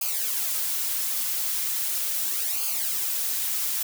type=noise with flanger; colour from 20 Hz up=blue; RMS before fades=-27 dBFS; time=0.01-3.83 s; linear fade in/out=5 ms; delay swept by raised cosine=0.53 to 6.43 ms; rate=0.38 Hz; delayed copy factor=-0.75; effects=none